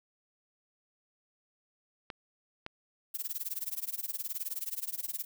clicks, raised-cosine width 0.3 ms, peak -23 dBFS, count 2, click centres 2.102 / 2.664 s
violet noise with tremolo, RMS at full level -34 dBFS, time 3.14-5.25 s, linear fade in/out 10 ms, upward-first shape sine, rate 19 Hz, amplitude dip 95%
effects none

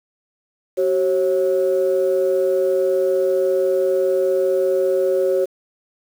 sine tone pair together, 378.6 / 543.8 Hz, F#4 / C#5, +40 / -33 cents, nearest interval tritone, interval 627 cents, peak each -17 dBFS, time 0.77-5.46 s, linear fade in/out 20 ms, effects tanh soft clip ceiling -9 dBFS + 7-bit

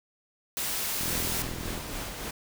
white noise, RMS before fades -31 dBFS, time 0.57-1.42 s, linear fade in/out 0 ms
click train, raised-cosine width 3 ms, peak -25 dBFS, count 33, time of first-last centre 1.01-1.777 s, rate 41.7 Hz
pink noise with tremolo, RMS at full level -35 dBFS, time 1.07-2.31 s, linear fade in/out 5 ms, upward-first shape sine, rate 3.5 Hz, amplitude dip 35%
effects none

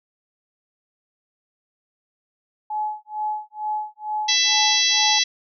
sine tone with tremolo, 851 Hz, G#5, 42 cents sharp, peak -21 dBFS, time 2.7-5.19 s, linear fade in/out 5 ms, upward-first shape sine, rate 2.2 Hz, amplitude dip 100%
harmonic tone, 665 Hz, E5, 15 cents sharp, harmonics 3 / 4 / 5 / 6 / 7 / 8 / 9, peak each -26 / -27 / -22 / -22 / -26 / -26 / -23 dBFS, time 4.28-5.24 s, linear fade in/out 10 ms
effects none

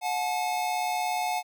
square tone pair together, 724 / 861 Hz, F#5 / A5, -38 / -38 cents, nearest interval minor third, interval 300 cents, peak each -29 / -31 dBFS, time 0.01-1.43 s, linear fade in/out 50 ms, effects none

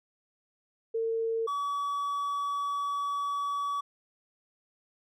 sine / triangle tone pair in turn, 453 / 1139.5 Hz, A#4 / C#6, -50 / +47 cents, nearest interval octave + major third, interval 1597 cents, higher second, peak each -27 dBFS, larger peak neither, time 0.94-1.47 / 1.47-3.81 s, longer second, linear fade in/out 10 ms, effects none

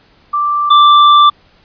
sine / square tone pair in turn, 1174.7 / 1174.7 Hz, D6 / D6, 0 / 0 cents, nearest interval unison, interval 0 cents, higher neither, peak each -11 / -4 dBFS, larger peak second, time 0.33-0.7 / 0.7-1.3 s, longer second, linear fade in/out 10 ms, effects pink hiss -49 dBFS RMS until 1.64 s + resampled to 11025 Hz

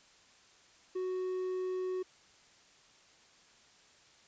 triangle tone, 370 Hz, F#4, in tune, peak -31 dBFS, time 0.95-2.03 s, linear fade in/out 10 ms, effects white hiss -62 dBFS RMS until 4.27 s + resampled to 16000 Hz

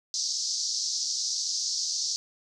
white band-pass noise, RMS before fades -30 dBFS, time 0.14-2.16 s, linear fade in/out 0 ms, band 4500 to 6200 Hz, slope 48 dB/octave, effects none

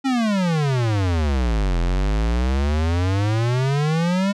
square exponential two-way sweep, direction down then up, 276.1 to 41.96 to 203.7 Hz, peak -18 dBFS, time 0.04-4.33 s, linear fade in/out 20 ms, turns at 1.79 s, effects low-pass 6000 Hz 12 dB/octave

